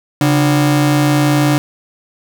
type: ring-modulated tone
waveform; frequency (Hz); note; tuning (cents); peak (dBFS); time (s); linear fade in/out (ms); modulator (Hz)
45% pulse; 218.5; A3; -12; -7; 0.21-1.58; 0; 79.5
effects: none